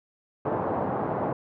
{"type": "band-pass noise", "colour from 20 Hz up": "white", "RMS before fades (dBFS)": -28, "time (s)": [0.45, 1.33], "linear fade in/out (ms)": 5, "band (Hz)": [100, 920], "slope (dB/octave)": 24, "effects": []}